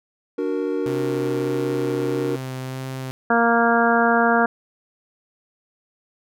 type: chord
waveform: triangle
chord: D augmented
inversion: none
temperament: equal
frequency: 293.7 / 370 / 466.2 Hz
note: D4 / F#4 / A#4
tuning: 0 / 0 / 0 cents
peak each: -24 / -24 / -23 dBFS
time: 0.38-2.36 s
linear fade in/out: 5 ms
type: tone with vibrato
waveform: sawtooth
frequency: 130.81 Hz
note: C3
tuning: in tune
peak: -24 dBFS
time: 0.86-3.11 s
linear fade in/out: 0 ms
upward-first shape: sine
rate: 1.6 Hz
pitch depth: 14 cents each way
type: harmonic tone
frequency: 233.1 Hz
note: A#3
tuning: in tune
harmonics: 1 / 2 / 3 / 4 / 5 / 6 / 7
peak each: -21 / -22 / -20 / -24 / -26 / -22 / -24 dBFS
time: 3.3-4.46 s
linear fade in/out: 5 ms
effects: none